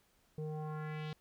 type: tone with low-pass filter sweep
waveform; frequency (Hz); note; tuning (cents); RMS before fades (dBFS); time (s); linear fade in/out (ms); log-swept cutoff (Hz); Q
square; 153.7; D#3; -21; -41; 0.38-1.13; 2; 410 to 3900; 2.2
effects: pink hiss -72 dBFS RMS until 1.2 s